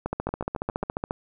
two click trains, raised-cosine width 1 ms, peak -13 / -17 dBFS, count 16 / 5, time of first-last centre 0.06-1.109 / 0.29-0.834 s, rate 14.3 / 7.35 Hz, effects none

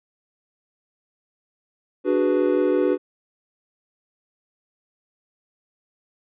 triangle chord, G# half-diminished seventh, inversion second, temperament equal, 293.7 / 370 / 415.3 / 493.9 Hz, D4 / F#4 / G#4 / B4, 0 / 0 / 0 / 0 cents, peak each -21 / -19 / -24 / -21 dBFS, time 2.04-2.98 s, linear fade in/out 50 ms, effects resampled to 8000 Hz

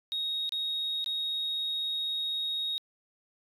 sine tone with dropouts, 3756 Hz, A#7, 12 cents sharp, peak -28 dBFS, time 0.12-2.78 s, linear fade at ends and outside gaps 0 ms, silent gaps 0.492-0.522 / 1.043-1.061 s, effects tanh soft clip ceiling -26 dBFS

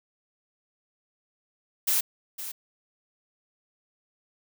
blue noise with echo, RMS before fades -24 dBFS, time 1.87-2.01 s, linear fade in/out 10 ms, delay 510 ms, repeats 1, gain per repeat -12 dB, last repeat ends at 2.52 s, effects none

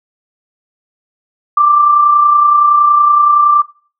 sine tone with amplitude modulation, 1178 Hz, D6, 5 cents sharp, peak -4 dBFS, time 1.57-3.62 s, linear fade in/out 5 ms, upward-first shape sine, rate 30.7 Hz, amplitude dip 45%, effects noise-tail reverb RT60 0.4 s tail -19 dB re dry

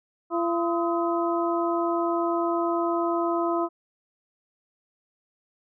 harmonic tone with a mistuned harmonic, 339.9 Hz, F4, 47 cents flat, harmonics 1 / 2 / 3 / 4, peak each -25 / -28 / -30 / -31 dBFS, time 0.3-3.69 s, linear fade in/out 50 ms, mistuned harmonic 4, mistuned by -120 cents, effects none

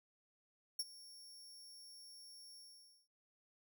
sawtooth tone with ADSR envelope, 5490 Hz, F8, 31 cents flat, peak -32 dBFS, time 0.79-3.08 s, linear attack 6 ms, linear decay 37 ms, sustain -20 dB, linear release 520 ms, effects none

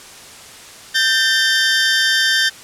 20% pulse tone pair together, 1566 / 1795 Hz, G6 / A6, -2 / +34 cents, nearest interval major second, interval 236 cents, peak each -11 dBFS, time 0.94-2.5 s, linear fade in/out 20 ms, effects white hiss -38 dBFS RMS until 2.63 s + low-pass 9000 Hz 12 dB/octave

